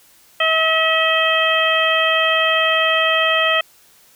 harmonic tone with a mistuned harmonic, 643 Hz, E5, 43 cents flat, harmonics 1 / 2 / 3 / 4 / 5, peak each -20 / -20 / -20 / -20 / -20 dBFS, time 0.4-3.61 s, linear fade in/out 5 ms, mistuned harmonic 5, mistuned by -32 cents, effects white hiss -51 dBFS RMS until 4.15 s

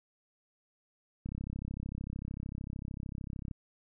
click train, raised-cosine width 5 ms, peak -27 dBFS, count 76, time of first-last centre 1.26-3.512 s, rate 33.3 Hz, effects none

